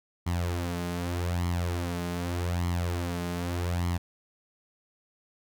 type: tone with flanger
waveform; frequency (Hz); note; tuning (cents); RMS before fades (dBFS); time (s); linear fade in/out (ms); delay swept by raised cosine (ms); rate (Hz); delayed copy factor
sawtooth; 87.31; F2; 0; -30; 0.26-3.98; 10; 0.95 to 4.85; 0.83; +0.65
effects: none